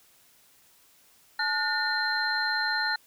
sine tone cluster, 865 / 1445 / 1808 / 4147 Hz, A5 / F#6 / A6 / C8, -30 / -41 / +47 / -16 cents, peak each -32 / -29 / -30 / -31 dBFS, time 1.39-2.96 s, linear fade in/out 5 ms, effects white hiss -60 dBFS RMS until 3.06 s

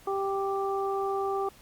harmonic tone, 392 Hz, G4, in tune, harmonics 1 / 2 / 3, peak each -29 / -32 / -34 dBFS, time 0.07-1.49 s, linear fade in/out 5 ms, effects pink hiss -55 dBFS RMS until 1.61 s + Opus 48 kbps

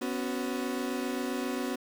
35% pulse chord, B suspended second, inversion none, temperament equal with one note detuned, 249.7 / 277.2 / 370 Hz, B3 / C#4 / F#4, +19 / 0 / 0 cents, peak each -32 / -34 / -35 dBFS, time 0.01-1.76 s, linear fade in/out 10 ms, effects 9-bit

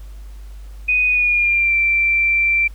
sine tone with pitch glide, 2489 to 2349 Hz, D#7 to D7, 0 to 0 cents, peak -13 dBFS, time 0.88-2.68 s, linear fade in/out 10 ms, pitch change -100 cents, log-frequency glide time 1.07-1.74 s, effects added 50 Hz sine -32 dBFS peak until 2.74 s + pink hiss -52 dBFS RMS until 2.74 s

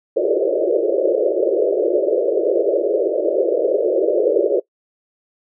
white band-pass noise, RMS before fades -17 dBFS, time 0.16-4.6 s, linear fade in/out 10 ms, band 340 to 600 Hz, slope 96 dB/octave, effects noise-tail reverb RT60 0.1 s tail -21 dB re dry

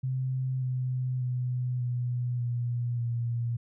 sine tone with pitch steps, 130 / 127.55 / 125.14 / 122.77 / 120.46 / 118.18 Hz, C3 / C3 / B2 / B2 / B2 / A#2, -11 / -44 / +23 / -10 / -43 / +24 cents, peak -27 dBFS, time 0.03-3.57 s, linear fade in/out 10 ms, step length 590 ms, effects none

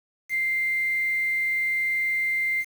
sine tone with quantisation, 2093 Hz, C7, in tune, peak -22 dBFS, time 0.29-2.65 s, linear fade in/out 50 ms, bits 7, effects none

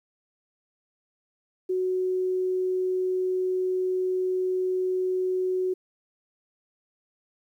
sine tone, 370 Hz, F#4, in tune, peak -23 dBFS, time 1.69-5.74 s, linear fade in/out 10 ms, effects 10-bit

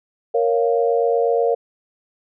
sine chord, Bb minor, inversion none, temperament equal, 466.2 / 554.4 / 698.5 Hz, Bb4 / Db5 / F5, 0 / 0 / 0 cents, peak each -17 / -21 / -22 dBFS, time 0.34-1.55 s, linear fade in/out 10 ms, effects none

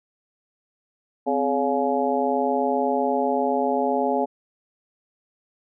harmonic tone with a mistuned harmonic, 140.6 Hz, C#3, 25 cents sharp, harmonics 2 / 3 / 4 / 5 / 6, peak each -26 / -26 / -26 / -26 / -26 dBFS, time 1.26-4.26 s, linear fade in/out 20 ms, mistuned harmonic 2, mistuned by -140 cents, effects none

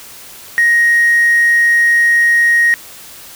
triangle tone with hard clipping, 1876 Hz, A#6, 11 cents sharp, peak -8 dBFS, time 0.58-2.74 s, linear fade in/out 0 ms, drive 4 dB, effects white hiss -35 dBFS RMS until 3.35 s

